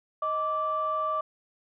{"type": "tone pair together", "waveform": "sine", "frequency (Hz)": [626, 1167.5], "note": ["D#5", "D6"], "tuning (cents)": [10, -11], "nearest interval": "major seventh", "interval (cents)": 1079, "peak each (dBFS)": [-31, -26], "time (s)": [0.22, 1.21], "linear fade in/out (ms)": 5, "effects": ["tanh soft clip ceiling -19 dBFS"]}